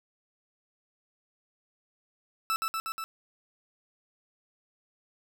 40% pulse tone with echo, 1318.5 Hz, E6, in tune, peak -25 dBFS, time 2.5-2.56 s, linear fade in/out 0 ms, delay 120 ms, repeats 4, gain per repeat -2 dB, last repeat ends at 3.04 s, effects none

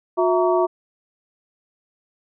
sine tone cluster, 361.4 / 658 / 929 / 1135 Hz, F#4 / E5 / A#5 / C#6, -41 / -3 / -6 / +41 cents, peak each -18 / -20 / -24 / -26 dBFS, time 0.17-0.67 s, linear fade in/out 20 ms, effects none

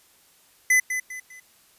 square tone with echo, 2014 Hz, B6, 33 cents sharp, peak -16 dBFS, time 0.7-0.8 s, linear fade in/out 5 ms, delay 200 ms, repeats 3, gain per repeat -9 dB, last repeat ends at 1.4 s, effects white hiss -58 dBFS RMS until 1.78 s + resampled to 32000 Hz

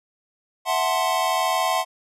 square chord, F# half-diminished seventh, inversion third, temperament equal, 659.3 / 740 / 880 / 1046.5 Hz, E5 / F#5 / A5 / C6, 0 / 0 / 0 / 0 cents, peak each -27 / -25 / -29 / -25 dBFS, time 0.65-1.85 s, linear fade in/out 50 ms, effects resampled to 32000 Hz

